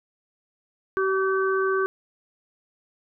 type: harmonic tone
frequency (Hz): 383.5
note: G4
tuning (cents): -38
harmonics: 1 / 3 / 4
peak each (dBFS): -22 / -27 / -28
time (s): 0.97-1.86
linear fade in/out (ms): 0
effects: none

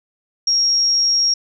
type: tone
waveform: sine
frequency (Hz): 5588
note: F8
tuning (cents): 0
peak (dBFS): -13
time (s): 0.47-1.34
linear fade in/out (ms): 5
effects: none

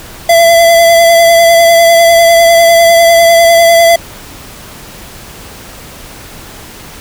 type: tone with vibrato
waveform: square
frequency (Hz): 673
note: E5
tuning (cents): +36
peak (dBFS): -3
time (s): 0.29-3.96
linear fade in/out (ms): 5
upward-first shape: sine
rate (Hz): 10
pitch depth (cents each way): 20
effects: pink hiss -30 dBFS RMS until 7 s

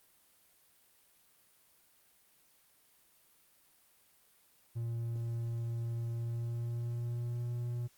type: tone with pitch glide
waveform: triangle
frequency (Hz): 116.54 to 120.3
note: A#2 to B2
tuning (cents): 0 to -45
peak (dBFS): -32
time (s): 4.75-7.88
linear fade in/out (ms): 20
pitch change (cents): +55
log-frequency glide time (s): 6.12-7.54
effects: white hiss -67 dBFS RMS until 7.97 s + Opus 32 kbps

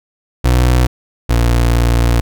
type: tone pair in turn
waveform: 30% pulse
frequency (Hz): 61.74 / 58.74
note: B1 / A#1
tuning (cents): 0 / +14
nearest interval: minor second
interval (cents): 86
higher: first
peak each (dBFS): -6 / -7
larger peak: first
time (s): 0.44-0.87 / 1.29-2.21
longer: second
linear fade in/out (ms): 10
effects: none

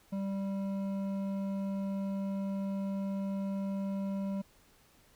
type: tone with hard clipping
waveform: sine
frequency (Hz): 195.8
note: G3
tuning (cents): -2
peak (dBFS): -34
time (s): 0.12-4.42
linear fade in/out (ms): 10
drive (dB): 9
effects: pink hiss -64 dBFS RMS until 5.15 s

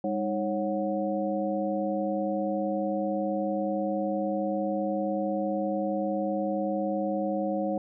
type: tone cluster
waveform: sine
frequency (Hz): 201.9 / 312.6 / 548 / 736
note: G#3 / D#4 / C#5 / F#5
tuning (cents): -49 / +8 / -20 / -9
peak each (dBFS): -31 / -32 / -30 / -34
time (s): 0.04-7.78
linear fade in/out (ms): 2
effects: none

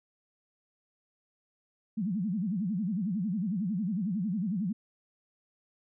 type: tone with vibrato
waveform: sine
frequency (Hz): 196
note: G3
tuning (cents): 0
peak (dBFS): -28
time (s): 1.97-4.73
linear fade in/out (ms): 10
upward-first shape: sine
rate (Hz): 11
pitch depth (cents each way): 250
effects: none

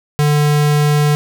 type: tone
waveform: square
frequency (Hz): 148.1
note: D3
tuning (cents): +15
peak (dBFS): -11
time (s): 0.19-1.15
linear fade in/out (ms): 0
effects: none

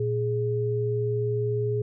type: tone pair together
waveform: sine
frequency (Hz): 117 / 416.9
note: A#2 / G#4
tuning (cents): +7 / +7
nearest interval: octave + minor seventh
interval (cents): 2200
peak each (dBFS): -26 / -26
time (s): 0-1.82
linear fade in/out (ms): 5
effects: none

